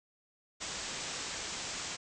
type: low-pass noise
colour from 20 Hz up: white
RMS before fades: -40 dBFS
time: 0.6-1.97 s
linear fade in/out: 20 ms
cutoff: 8000 Hz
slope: 96 dB/octave
effects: none